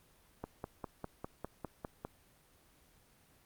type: click train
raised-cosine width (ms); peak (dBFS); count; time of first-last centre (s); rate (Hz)
1; -25; 9; 0.44-2.05; 4.97
effects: pink hiss -66 dBFS RMS until 3.45 s + Opus 24 kbps